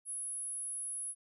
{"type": "tone", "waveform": "sine", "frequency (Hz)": 10690, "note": "E9", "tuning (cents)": 23, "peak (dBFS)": -37, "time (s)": [0.05, 1.15], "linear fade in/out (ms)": 50, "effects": []}